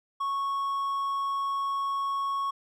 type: tone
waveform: triangle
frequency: 1105 Hz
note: C#6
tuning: 6 cents flat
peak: -25 dBFS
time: 0.2-2.51 s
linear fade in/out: 10 ms
effects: none